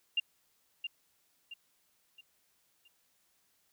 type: tone with echo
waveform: sine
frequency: 2794 Hz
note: F7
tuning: in tune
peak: -26 dBFS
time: 0.17-0.2 s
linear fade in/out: 5 ms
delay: 670 ms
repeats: 4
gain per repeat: -8 dB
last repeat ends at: 2.88 s
effects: white hiss -73 dBFS RMS until 3.72 s